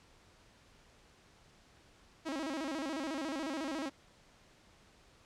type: tone with vibrato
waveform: sawtooth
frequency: 294.9 Hz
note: D4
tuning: 7 cents sharp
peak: -32 dBFS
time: 2.25-3.9 s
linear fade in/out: 20 ms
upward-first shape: square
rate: 14 Hz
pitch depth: 150 cents each way
effects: pink hiss -63 dBFS RMS until 5.25 s + low-pass 7000 Hz 12 dB/octave